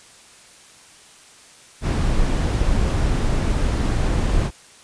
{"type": "noise", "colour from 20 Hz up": "brown", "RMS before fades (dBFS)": -19, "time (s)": [1.81, 4.51], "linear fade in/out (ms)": 50, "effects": ["white hiss -47 dBFS RMS until 4.83 s", "resampled to 22050 Hz"]}